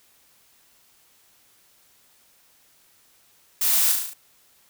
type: noise with echo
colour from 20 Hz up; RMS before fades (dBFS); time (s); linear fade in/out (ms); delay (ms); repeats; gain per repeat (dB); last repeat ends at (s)
blue; -22; 3.61-3.92; 5; 36; 6; -3; 4.136
effects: white hiss -59 dBFS RMS until 4.69 s